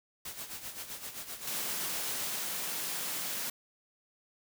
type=noise with tremolo; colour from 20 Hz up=white; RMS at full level=-40 dBFS; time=0.25-2.36 s; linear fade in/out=5 ms; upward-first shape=sine; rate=7.7 Hz; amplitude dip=65%
type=high-pass noise; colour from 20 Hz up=white; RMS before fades=-36 dBFS; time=1.47-3.5 s; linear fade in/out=5 ms; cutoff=130 Hz; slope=48 dB/octave
effects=none